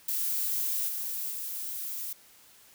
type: noise with level steps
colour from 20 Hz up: violet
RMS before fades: -30 / -34 / -36 dBFS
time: 0.08-2.13 s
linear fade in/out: 5 ms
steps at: 0.87 / 1.3 s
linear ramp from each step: 20 ms
effects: white hiss -57 dBFS RMS until 2.74 s